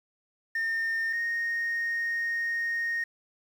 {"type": "tone pair in turn", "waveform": "sine", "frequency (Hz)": [1819, 1856.1], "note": ["A#6", "A#6"], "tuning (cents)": [-43, -8], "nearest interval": "unison", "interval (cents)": 35, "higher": "second", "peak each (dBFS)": [-24, -25], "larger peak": "first", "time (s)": [[0.55, 1.13], [1.13, 3.04]], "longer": "second", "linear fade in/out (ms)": 5, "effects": ["tanh soft clip ceiling -25 dBFS", "9-bit"]}